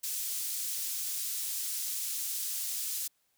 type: high-pass noise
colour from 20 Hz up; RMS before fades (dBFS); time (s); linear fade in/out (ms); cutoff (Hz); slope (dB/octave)
pink; -35; 0.03-3.08; 10; 6700; 12
effects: white hiss -74 dBFS RMS until 3.37 s